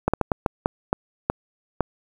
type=slowing click train; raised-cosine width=1 ms; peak=-5 dBFS; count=9; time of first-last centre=0.08-1.807 s; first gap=56 ms; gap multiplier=1.37; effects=7-bit